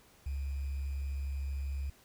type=tone with sample-and-hold; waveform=sine; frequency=69 Hz; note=C#2; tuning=7 cents flat; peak=-33 dBFS; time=0.26-1.9 s; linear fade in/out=5 ms; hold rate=2450 Hz; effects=pink hiss -62 dBFS RMS until 2.04 s